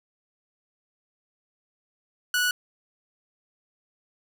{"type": "tone", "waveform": "sawtooth", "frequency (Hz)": 1472, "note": "F#6", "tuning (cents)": -9, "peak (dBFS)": -18, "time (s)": [2.34, 2.51], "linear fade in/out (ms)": 2, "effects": []}